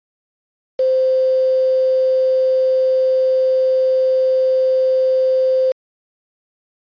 sine tone with quantisation, 520 Hz, C5, 11 cents flat, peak -12 dBFS, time 0.79-5.72 s, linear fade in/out 5 ms, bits 5, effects resampled to 11025 Hz

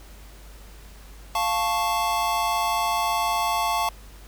square chord, F augmented, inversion none, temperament equal with one note detuned, 698.5 / 880 / 1105.5 Hz, F5 / A5 / C#6, 0 / 0 / -5 cents, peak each -28 / -26 / -27 dBFS, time 1.35-3.89 s, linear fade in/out 2 ms, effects added 50 Hz sine -43 dBFS peak until 4.27 s + pink hiss -50 dBFS RMS until 4.27 s

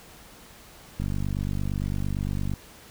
click train, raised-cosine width 5 ms, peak -17 dBFS, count 76, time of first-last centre 1-2.537 s, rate 48.8 Hz, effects pink hiss -49 dBFS RMS until 2.9 s

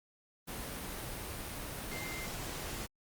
sine tone in noise, 2093 Hz, C7, in tune, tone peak -43 dBFS, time 1.91-2.27 s, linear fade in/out 20 ms, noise pink, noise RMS -41 dBFS, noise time 0.47-2.87 s, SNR -5 dB, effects Opus 32 kbps

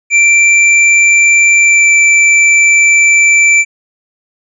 square tone with pitch glide, 2349 to 2334 Hz, D7 to D7, 0 to -11 cents, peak -5 dBFS, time 0.1-3.65 s, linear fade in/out 50 ms, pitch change -11 cents, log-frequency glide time 1.59-1.93 s, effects resampled to 22050 Hz

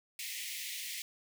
pink high-pass noise, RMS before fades -41 dBFS, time 0.19-1.02 s, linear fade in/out 2 ms, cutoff 1900 Hz, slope 96 dB/octave, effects none

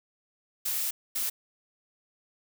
blue noise bursts at uneven times, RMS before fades -30 dBFS, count 2, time 0.65-0.91 / 1.15-1.3 s, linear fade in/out 10 ms, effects none

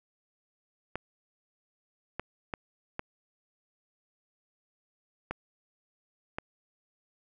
clicks, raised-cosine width 0.5 ms, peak -18 dBFS, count 6, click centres 0.956 / 2.196 / 2.538 / 2.994 / 5.31 / 6.385 s, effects none

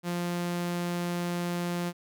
sawtooth tone, 174.61 Hz, F3, in tune, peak -25 dBFS, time 0.03-1.93 s, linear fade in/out 50 ms, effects none

